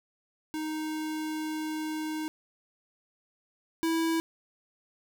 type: tone pair in turn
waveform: square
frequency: 311.1 / 327.4 Hz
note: D#4 / E4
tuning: 0 / -12 cents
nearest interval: minor second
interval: 88 cents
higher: second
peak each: -32 / -26 dBFS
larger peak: second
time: 0.54-2.28 / 3.83-4.2 s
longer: first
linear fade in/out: 0 ms
effects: none